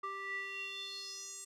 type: tone with band-pass filter sweep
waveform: square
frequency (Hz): 392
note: G4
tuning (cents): 0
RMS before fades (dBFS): -43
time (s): 0.03-1.45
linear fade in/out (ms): 10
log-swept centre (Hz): 1300 to 8000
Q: 5.8
effects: none